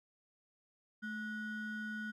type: ring-modulated tone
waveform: triangle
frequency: 842 Hz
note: G#5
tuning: 24 cents sharp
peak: -34 dBFS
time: 1.02-2.12 s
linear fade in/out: 20 ms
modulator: 625 Hz
effects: none